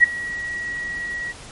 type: tone with ADSR envelope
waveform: sine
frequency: 1916 Hz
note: A#6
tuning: 47 cents sharp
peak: -5 dBFS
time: 0-1.33 s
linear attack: 35 ms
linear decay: 11 ms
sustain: -20 dB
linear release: 29 ms
effects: pink hiss -40 dBFS RMS until 1.51 s + MP3 48 kbps